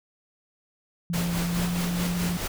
sine tone with pitch glide, 172.1 to 175.31 Hz, F3 to F3, -25 to +7 cents, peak -25 dBFS, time 1.1-2.37 s, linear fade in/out 0 ms, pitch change +32 cents, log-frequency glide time 1.43-1.7 s
pink noise with tremolo, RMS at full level -30 dBFS, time 1.13-2.48 s, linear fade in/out 10 ms, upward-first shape sine, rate 4.7 Hz, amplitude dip 45%
effects none

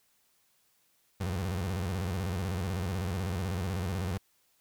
30% pulse tone with vibrato, 91 Hz, F#2, 28 cents flat, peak -28 dBFS, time 1.2-4.18 s, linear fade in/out 10 ms, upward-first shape square, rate 16 Hz, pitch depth 130 cents each way, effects white hiss -70 dBFS RMS until 4.6 s

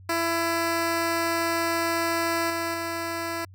10% pulse tone with level steps, 334.1 Hz, E4, 23 cents sharp, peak -15 / -18 / -20 dBFS, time 0.09-3.45 s, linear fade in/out 5 ms, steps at 2.5 / 2.74 s, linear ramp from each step 2 ms, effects added 94 Hz sine -45 dBFS peak until 3.54 s

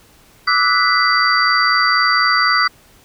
sine tone cluster, 1168 / 1292 / 1474 / 1981 / 4689 Hz, D6 / E6 / F#6 / B6 / D8, -10 / -35 / -7 / +5 / -4 cents, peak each -18 dBFS, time 0.47-2.68 s, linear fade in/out 10 ms, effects pink hiss -49 dBFS RMS until 3.04 s

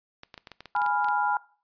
clicks, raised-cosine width 0.2 ms, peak -24 dBFS, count 12, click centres 0.234 / 0.342 / 0.378 / 0.472 / 0.517 / 0.606 / 0.657 / 0.764 / 0.818 / 0.863 / 1.045 / 1.086 s
sine chord, F diminished, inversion first, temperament equal, 830.6 / 987.8 / 1396.9 Hz, Ab5 / Cb6 / F6, 0 / 0 / 0 cents, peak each -25 / -28 / -29 dBFS, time 0.75-1.37 s, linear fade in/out 2 ms
effects noise-tail reverb RT60 0.4 s tail -20 dB re dry + resampled to 11025 Hz

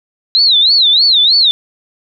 sine tone with vibrato, 3951 Hz, B7, in tune, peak -6 dBFS, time 0.35-1.51 s, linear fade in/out 0 ms, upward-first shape sine, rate 3.2 Hz, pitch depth 220 cents each way, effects none

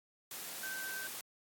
sine tone in noise, 1547 Hz, G6, 23 cents flat, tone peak -40 dBFS, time 0.63-1.07 s, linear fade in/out 2 ms, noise white, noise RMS -44 dBFS, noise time 0.31-1.21 s, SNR +1 dB, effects high-pass 150 Hz 12 dB/octave + AAC 64 kbps

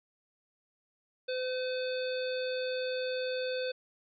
harmonic tone with a mistuned harmonic, 510 Hz, C5, 44 cents flat, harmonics 1 / 3 / 5 / 7 / 9, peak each -32 / -42 / -44 / -44 / -44 dBFS, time 1.28-3.72 s, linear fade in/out 10 ms, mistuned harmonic 9, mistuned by -57 cents, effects none

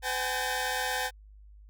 sawtooth tone cluster, 507 / 764 / 841 / 1570 / 1812 Hz, B4 / G5 / G#5 / G6 / A#6, +45 / -45 / +22 / +2 / -50 cents, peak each -33 / -31 / -31 / -34 / -31 dBFS, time 0.02-1.11 s, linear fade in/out 50 ms, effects added 51 Hz sine -49 dBFS peak until 1.69 s

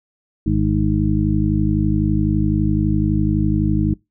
harmonic tone, 51.91 Hz, G#1, in tune, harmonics 1 / 2 / 3 / 4 / 6, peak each -21 / -21 / -21 / -21 / -21 dBFS, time 0.46-3.94 s, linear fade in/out 5 ms, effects noise-tail reverb RT60 0.2 s tail -24 dB re dry

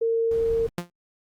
sine tone, 456.8 Hz, A#4, 35 cents flat, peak -20 dBFS, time 0.01-0.67 s, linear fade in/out 10 ms
brown noise, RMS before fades -37 dBFS, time 0.31-0.69 s, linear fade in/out 2 ms
sawtooth tone with exponential decay, 174.61 Hz, F3, in tune, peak -19 dBFS, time 0.78-0.9 s, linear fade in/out 2 ms, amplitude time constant 25 ms
effects Opus 48 kbps

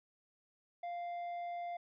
sine tone with tanh clipping, 697 Hz, F5, 4 cents flat, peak -40 dBFS, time 0.83-1.77 s, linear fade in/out 5 ms, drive 6 dB, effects none

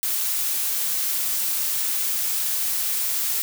blue noise, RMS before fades -24 dBFS, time 0.03-3.42 s, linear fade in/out 0 ms, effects none

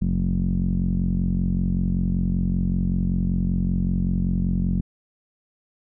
sawtooth tone with low-pass filter, 45.22 Hz, F#1, 39 cents flat, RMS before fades -22 dBFS, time 0.01-4.81 s, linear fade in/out 10 ms, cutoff 200 Hz, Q 6.8, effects none

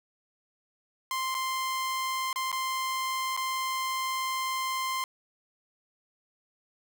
sawtooth tone with dropouts, 1046.5 Hz, C6, in tune, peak -25 dBFS, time 1.11-5.04 s, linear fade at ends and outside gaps 1 ms, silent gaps 1.344-1.349 / 2.329-2.359 / 2.517-2.527 / 3.366-3.374 s, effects none

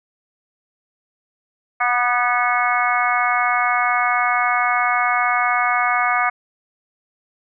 harmonic tone with a mistuned harmonic, 243.9 Hz, B3, 21 cents flat, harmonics 3 / 4 / 5 / 6 / 7 / 8 / 9, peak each -21 / -27 / -20 / -25 / -27 / -31 / -22 dBFS, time 1.8-6.3 s, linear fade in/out 10 ms, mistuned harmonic 6, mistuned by +36 cents, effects none

